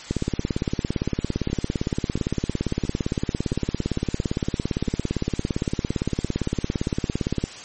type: two click trains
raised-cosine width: 3 ms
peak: -9 / -16 dBFS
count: 130 / 6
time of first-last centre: 0.11-7.44 / 1.5-4.878 s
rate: 17.6 / 1.48 Hz
effects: white hiss -39 dBFS RMS until 7.64 s + MP3 32 kbps